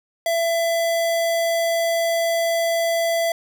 square tone, 669 Hz, E5, 25 cents sharp, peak -19 dBFS, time 0.26-3.32 s, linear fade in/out 2 ms, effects none

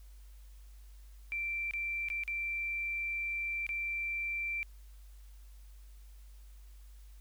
sine tone with dropouts, 2349 Hz, D7, in tune, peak -33 dBFS, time 1.32-4.63 s, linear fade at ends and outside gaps 0 ms, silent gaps 1.71-1.736 / 2.086-2.101 / 2.236-2.278 / 3.666-3.691 s, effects added 50 Hz sine -50 dBFS peak until 7.2 s + white hiss -67 dBFS RMS until 7.2 s

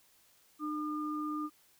sine tone pair together, 302.5 / 1210 Hz, D#4 / D#6, -49 / -49 cents, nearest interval 2 octaves, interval 2400 cents, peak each -35 / -38 dBFS, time 0.59-1.5 s, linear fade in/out 50 ms, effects white hiss -66 dBFS RMS until 1.79 s

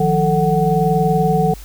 sine tone cluster, 156.1 / 176.8 / 442.3 / 745 Hz, D#3 / F3 / A4 / F#5, +6 / +22 / +9 / +12 cents, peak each -18 dBFS, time 0-1.54 s, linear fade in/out 5 ms, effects added 50 Hz sine -33 dBFS peak until 1.64 s + white hiss -42 dBFS RMS until 1.64 s

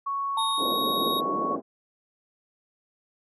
sine tone, 1110 Hz, C#6, 2 cents sharp, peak -26 dBFS, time 0.06-1.56 s, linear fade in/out 10 ms
square tone with pitch glide, 3729 to 3772 Hz, A#7 to A#7, 0 to +20 cents, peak -28 dBFS, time 0.37-1.21 s, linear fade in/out 20 ms, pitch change +20 cents, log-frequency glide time 0.54-0.68 s
sine tone with exponential decay, 895 Hz, A5, 29 cents sharp, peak -25 dBFS, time 0.37-1.06 s, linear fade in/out 2 ms, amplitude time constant 150 ms
pink band-pass noise, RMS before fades -31 dBFS, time 0.57-1.62 s, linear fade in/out 50 ms, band 240 to 630 Hz, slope 24 dB/octave
effects none

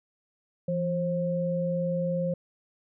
sine tone pair together, 170 / 532.6 Hz, F3 / C5, -46 / +31 cents, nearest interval octave + minor sixth, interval 1977 cents, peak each -28 dBFS, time 0.68-2.34 s, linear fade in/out 5 ms, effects none

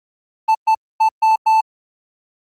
triangle tone bursts at uneven times, 881 Hz, A5, 2 cents sharp, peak -8 dBFS, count 5, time 0.48-0.55 / 0.67-0.75 / 1-1.09 / 1.22-1.36 / 1.46-1.61 s, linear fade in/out 10 ms, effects Opus 24 kbps

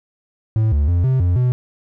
triangle tone with pitch steps, 109.9 / 72.5 / 87.1 / 130.7 / 88.5 / 125.1 Hz, A2 / D2 / F2 / C3 / F2 / B2, -2 / -22 / -4 / -1 / +23 / +23 cents, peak -11 dBFS, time 0.56-1.52 s, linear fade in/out 0 ms, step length 160 ms, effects none

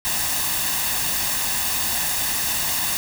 white noise with comb filter, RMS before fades -23 dBFS, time 0.05-2.97 s, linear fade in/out 0 ms, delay 1.1 ms, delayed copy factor +0.55, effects none

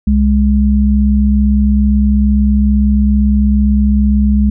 sine tone pair together, 65.42 / 207.7 Hz, C2 / G#3, 0 / 0 cents, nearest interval octave + minor sixth, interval 2000 cents, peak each -10 dBFS, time 0.07-4.5 s, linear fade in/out 5 ms, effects none

